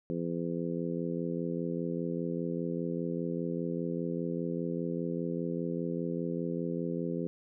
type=harmonic tone; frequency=85 Hz; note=F2; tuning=46 cents flat; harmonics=2 / 3 / 4 / 5 / 6; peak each=-35 / -37 / -38 / -39 / -40 dBFS; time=0.1-7.27 s; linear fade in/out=0 ms; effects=none